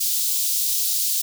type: high-pass noise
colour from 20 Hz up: white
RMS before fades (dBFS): -22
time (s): 0-1.22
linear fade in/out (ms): 10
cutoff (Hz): 3800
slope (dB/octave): 24
effects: none